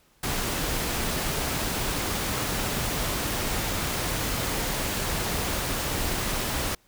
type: noise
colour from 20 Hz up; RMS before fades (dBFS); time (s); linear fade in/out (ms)
pink; -28; 0.23-6.75; 5
effects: pink hiss -62 dBFS RMS until 6.87 s